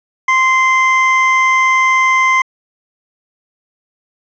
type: tone pair together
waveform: triangle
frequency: 1046.5 / 2077 Hz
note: C6 / C7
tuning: 0 / -13 cents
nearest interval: octave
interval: 1187 cents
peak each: -10 dBFS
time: 0.28-2.42 s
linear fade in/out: 5 ms
effects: resampled to 16000 Hz